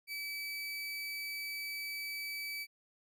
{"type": "tone", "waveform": "30% pulse", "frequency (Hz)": 2300, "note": "D7", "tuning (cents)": -37, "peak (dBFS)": -36, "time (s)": [0.07, 2.67], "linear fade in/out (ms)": 50, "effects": []}